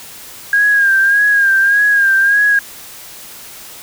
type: tone with vibrato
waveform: sine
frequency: 1620 Hz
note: G#6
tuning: 43 cents flat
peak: -8 dBFS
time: 0.53-2.59 s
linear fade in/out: 2 ms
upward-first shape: sine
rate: 1.7 Hz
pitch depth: 54 cents each way
effects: white hiss -34 dBFS RMS until 3.82 s